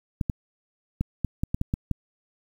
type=clicks; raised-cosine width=5 ms; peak=-12 dBFS; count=9; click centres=0.212 / 0.298 / 1.01 / 1.247 / 1.435 / 1.545 / 1.614 / 1.739 / 1.913 s; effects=8-bit